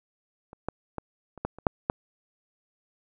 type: clicks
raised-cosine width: 1 ms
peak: -30 / -15 / -18 / -29 / -14 / -29 / -6 / -9 dBFS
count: 8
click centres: 0.531 / 0.686 / 0.983 / 1.377 / 1.45 / 1.586 / 1.668 / 1.899 s
effects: none